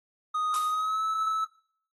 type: tone with pitch glide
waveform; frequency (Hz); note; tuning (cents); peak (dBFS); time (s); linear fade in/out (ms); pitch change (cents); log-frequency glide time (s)
triangle; 1244.5 to 1304.1; D#6 to E6; 0 to -19; -24; 0.34-1.45; 10; +81; 0.68-1.03
type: noise with exponential decay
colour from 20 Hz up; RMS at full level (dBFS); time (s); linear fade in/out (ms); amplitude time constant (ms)
blue; -33; 0.54-1; 0; 100
effects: noise-tail reverb RT60 0.6 s tail -21 dB re dry + AAC 32 kbps